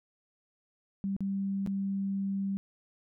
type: tone with dropouts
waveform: sine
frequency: 196 Hz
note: G3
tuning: in tune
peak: -29 dBFS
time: 1.04-2.57 s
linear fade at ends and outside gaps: 0 ms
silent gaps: 1.165-1.206 / 1.663-1.673 s
effects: none